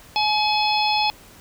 harmonic tone with a mistuned harmonic, 848 Hz, G#5, 36 cents sharp, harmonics 1 / 3 / 4 / 5 / 6, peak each -20 / -25 / -26 / -27 / -28 dBFS, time 0.16-1.1 s, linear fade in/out 0 ms, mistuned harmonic 6, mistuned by +26 cents, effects pink hiss -47 dBFS RMS until 1.4 s

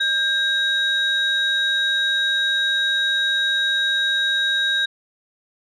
sine tone pair together, 1600 / 3805 Hz, G6 / A#7, +35 / +35 cents, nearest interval octave + minor third, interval 1500 cents, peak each -19 dBFS, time 0-4.86 s, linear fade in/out 10 ms, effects tanh soft clip ceiling -12 dBFS

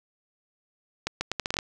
accelerating click train, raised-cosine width 0.2 ms, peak -10 dBFS, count 9, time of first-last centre 1.07-1.588 s, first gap 140 ms, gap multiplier 0.76, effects none

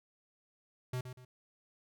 square tone with echo, 126.4 Hz, B2, 41 cents sharp, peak -35 dBFS, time 0.93-1.01 s, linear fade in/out 5 ms, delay 120 ms, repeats 2, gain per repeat -9 dB, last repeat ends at 1.25 s, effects none

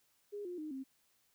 sine tone with pitch steps, 410.7 / 355.5 / 307.7 / 266.3 Hz, G#4 / F4 / D#4 / C4, -19 / +31 / -19 / +31 cents, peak -40 dBFS, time 0.32-0.84 s, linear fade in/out 20 ms, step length 130 ms, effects white hiss -74 dBFS RMS until 1.34 s

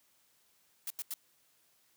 blue noise bursts, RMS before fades -38 dBFS, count 3, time 0.87-1.139 s, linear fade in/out 2 ms, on 33 ms, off 85 ms, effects white hiss -70 dBFS RMS until 1.96 s + high-pass 60 Hz 12 dB/octave

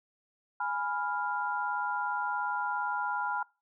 sine chord, F diminished, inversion first, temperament equal, 830.6 / 987.8 / 1396.9 Hz, Ab5 / Cb6 / F6, 0 / 0 / 0 cents, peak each -34 dBFS, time 0.6-3.43 s, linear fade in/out 5 ms, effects noise-tail reverb RT60 0.3 s tail -23 dB re dry

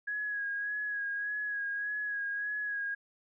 sine tone with vibrato, 1661.2 Hz, G#6, in tune, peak -32 dBFS, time 0.07-2.95 s, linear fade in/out 10 ms, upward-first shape sine, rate 1.7 Hz, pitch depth 31 cents each way, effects none

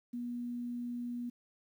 sine tone with quantisation, 241.5 Hz, B3, 39 cents flat, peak -36 dBFS, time 0.13-1.3 s, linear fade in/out 10 ms, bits 11, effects none

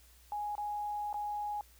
sine tone with dropouts, 830.6 Hz, G#5, in tune, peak -34 dBFS, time 0.32-1.61 s, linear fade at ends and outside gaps 1 ms, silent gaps 0.553-0.58 / 1.129-1.142 s, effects added 60 Hz sine -60 dBFS peak until 1.79 s + white hiss -63 dBFS RMS until 1.79 s

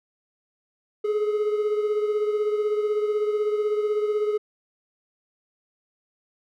triangle beating tone pair, 420 / 436 Hz, G#4 / A4, +19 / -16 cents, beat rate 16 Hz, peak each -20 / -28 dBFS, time 1.04-4.38 s, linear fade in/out 10 ms, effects none

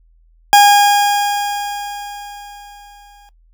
40% pulse tone with exponential decay, 817 Hz, G#5, 29 cents flat, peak -3 dBFS, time 0.53-3.29 s, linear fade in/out 0 ms, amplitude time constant 600 ms, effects noise-tail reverb RT60 0.1 s tail -19 dB re dry + added 41 Hz sine -48 dBFS peak until 3.53 s

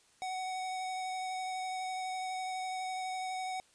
square tone with vibrato, 747 Hz, F#5, 16 cents sharp, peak -36 dBFS, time 0.22-3.6 s, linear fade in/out 0 ms, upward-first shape sine, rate 12 Hz, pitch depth 11 cents each way, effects white hiss -66 dBFS RMS until 3.74 s + resampled to 22050 Hz

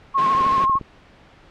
sine tone with vibrato, 1077 Hz, C6, 50 cents sharp, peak -15 dBFS, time 0.14-0.79 s, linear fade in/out 20 ms, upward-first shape sine, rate 13 Hz, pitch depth 37 cents each way
pink high-pass noise, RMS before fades -29 dBFS, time 0.17-0.66 s, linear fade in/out 20 ms, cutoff 140 Hz, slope 48 dB/octave
click train, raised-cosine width 3 ms, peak -21 dBFS, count 9, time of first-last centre 0.35-0.812 s, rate 17.3 Hz
effects pink hiss -49 dBFS RMS until 1.5 s + low-pass 3000 Hz 12 dB/octave

